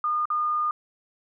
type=tone with dropouts; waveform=sine; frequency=1218 Hz; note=D#6; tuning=37 cents flat; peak=-22 dBFS; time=0.04-0.71 s; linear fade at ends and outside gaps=2 ms; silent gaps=0.255-0.302 s; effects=none